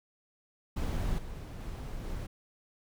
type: noise with level steps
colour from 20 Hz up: brown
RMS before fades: -32 / -41 / -39 / -37 dBFS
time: 0.76-2.27 s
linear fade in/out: 10 ms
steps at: 1.18 / 1.6 / 2.04 s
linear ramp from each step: 5 ms
effects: none